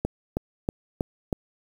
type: click train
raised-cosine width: 2 ms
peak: -11 dBFS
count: 5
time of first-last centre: 0.05-1.328 s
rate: 3.13 Hz
effects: 7-bit